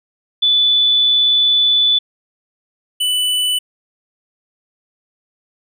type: tone pair in turn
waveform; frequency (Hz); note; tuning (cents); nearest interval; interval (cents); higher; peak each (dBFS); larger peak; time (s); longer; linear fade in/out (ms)
sine / square; 3479 / 2983; A7 / F#7; -20 / +13; minor third; 267; first; -10 / -15; first; 0.42-1.99 / 3-3.59; first; 10
effects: none